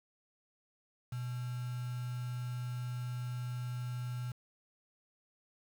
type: tone with quantisation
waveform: sine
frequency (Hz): 123.47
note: B2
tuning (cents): 0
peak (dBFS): -36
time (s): 1.12-4.32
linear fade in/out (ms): 5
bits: 8
effects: none